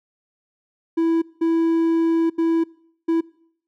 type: tone bursts at uneven times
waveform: triangle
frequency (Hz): 329.6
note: E4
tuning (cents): 0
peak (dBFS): -14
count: 4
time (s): 0.97-1.22 / 1.41-2.3 / 2.38-2.64 / 3.08-3.21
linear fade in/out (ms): 10
effects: noise-tail reverb RT60 0.7 s tail -24 dB re dry